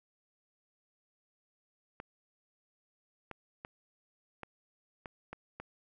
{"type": "clicks", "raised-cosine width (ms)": 0.5, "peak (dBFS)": -27, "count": 7, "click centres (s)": [2.001, 3.313, 3.649, 4.433, 5.058, 5.33, 5.6], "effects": []}